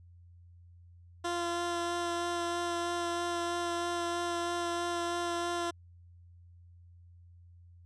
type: tone with vibrato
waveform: 15% pulse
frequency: 345.1 Hz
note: F4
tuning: 21 cents flat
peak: -25 dBFS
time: 1.24-5.71 s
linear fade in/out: 10 ms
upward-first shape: sine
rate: 3.1 Hz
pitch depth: 11 cents each way
effects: added 87 Hz sine -53 dBFS peak until 7.85 s + resampled to 22050 Hz